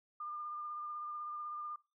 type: tone with vibrato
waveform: sine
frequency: 1204 Hz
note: D6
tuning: 43 cents sharp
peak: -40 dBFS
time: 0.2-1.76 s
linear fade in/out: 5 ms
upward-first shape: sine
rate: 16 Hz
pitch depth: 15 cents each way
effects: noise-tail reverb RT60 0.3 s tail -22 dB re dry